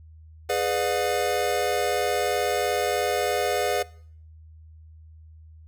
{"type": "chord", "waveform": "square", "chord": "G# diminished seventh", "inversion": "none", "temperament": "just", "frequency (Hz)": [415.3, 498.4, 598, 717.6], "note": ["G#4", "B4", "D5", "F5"], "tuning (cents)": [0, 16, 31, 47], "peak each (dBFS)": [-29, -28, -30, -29], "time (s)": [0.49, 3.83], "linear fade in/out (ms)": 10, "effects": ["noise-tail reverb RT60 0.6 s tail -22 dB re dry", "added 79 Hz sine -45 dBFS peak until 5.67 s"]}